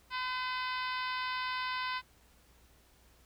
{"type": "harmonic tone with a mistuned harmonic", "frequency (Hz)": 508, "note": "B4", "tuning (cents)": 49, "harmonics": [2, 3, 4, 5, 6, 7, 8, 9, 10], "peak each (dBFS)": [-36, -40, -42, -44, -46, -47, -48, -49, -50], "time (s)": [0.1, 2.02], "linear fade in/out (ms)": 50, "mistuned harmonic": 7, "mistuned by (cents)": 19, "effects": ["added 60 Hz sine -65 dBFS peak until 3.25 s", "pink hiss -65 dBFS RMS until 3.25 s"]}